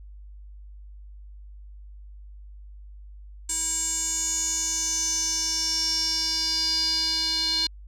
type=tone with band-pass filter sweep; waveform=square; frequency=323.6 Hz; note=E4; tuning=32 cents flat; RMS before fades=-26 dBFS; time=3.49-7.67 s; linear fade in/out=5 ms; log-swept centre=7700 to 4300 Hz; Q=9; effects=added 50 Hz sine -41 dBFS peak until 7.87 s